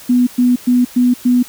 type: tone bursts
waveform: sine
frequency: 246.9 Hz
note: B3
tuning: in tune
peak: -8 dBFS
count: 5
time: 0.09-1.43 s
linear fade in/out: 10 ms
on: 180 ms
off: 110 ms
effects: white hiss -37 dBFS RMS until 1.48 s